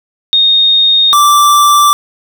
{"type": "tone pair in turn", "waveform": ["sine", "square"], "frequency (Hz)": [3700, 1170.8], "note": ["A#7", "D6"], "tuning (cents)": [-14, -6], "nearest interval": "octave + minor sixth", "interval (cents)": 1992, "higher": "first", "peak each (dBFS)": -5, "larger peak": "neither", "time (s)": [[0.33, 1.13], [1.13, 1.93]], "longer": "neither", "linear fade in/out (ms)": 0, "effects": []}